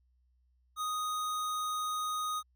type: tone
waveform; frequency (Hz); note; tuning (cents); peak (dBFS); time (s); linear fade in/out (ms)
square; 1244.5; D#6; 0; -33; 0.76-2.43; 50
effects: added 62 Hz sine -67 dBFS peak until 2.55 s